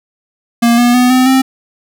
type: tone with pitch steps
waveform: square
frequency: 234.9 / 241.6 / 248.6 / 255.7 / 263.1 Hz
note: A#3 / B3 / B3 / C4 / C4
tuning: +13 / -38 / +12 / -40 / +10 cents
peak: -7 dBFS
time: 0.62-1.42 s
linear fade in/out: 10 ms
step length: 160 ms
effects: none